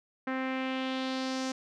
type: tone with low-pass filter sweep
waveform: sawtooth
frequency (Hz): 261.6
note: C4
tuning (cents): 0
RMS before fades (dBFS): -33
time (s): 0.27-1.52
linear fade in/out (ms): 5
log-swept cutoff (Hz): 1800 to 6300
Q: 2.3
effects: none